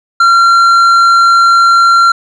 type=tone with tanh clipping; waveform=sine; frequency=1372 Hz; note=F6; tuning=31 cents flat; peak=-5 dBFS; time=0.2-2.12 s; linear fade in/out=5 ms; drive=8 dB; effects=none